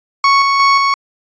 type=tone with tremolo; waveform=35% pulse; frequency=1108.7 Hz; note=C#6; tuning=in tune; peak=-6 dBFS; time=0.24-0.94 s; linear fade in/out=2 ms; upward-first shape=square; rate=2.8 Hz; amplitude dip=30%; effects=resampled to 16000 Hz